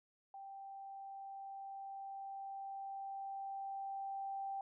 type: tone with level ramp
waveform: sine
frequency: 784 Hz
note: G5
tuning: in tune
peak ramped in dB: -48 to -39 dBFS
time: 0.34-4.61 s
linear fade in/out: 2 ms
effects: none